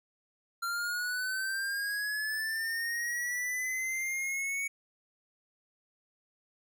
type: linear sweep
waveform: square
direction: up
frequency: 1373 to 2238 Hz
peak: -32 dBFS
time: 0.62-4.68 s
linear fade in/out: 10 ms
effects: none